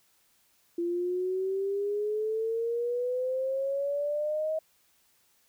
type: exponential sweep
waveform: sine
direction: up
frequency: 340.7 to 636 Hz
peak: -27 dBFS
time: 0.78-4.59 s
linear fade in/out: 5 ms
effects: white hiss -67 dBFS RMS until 5.48 s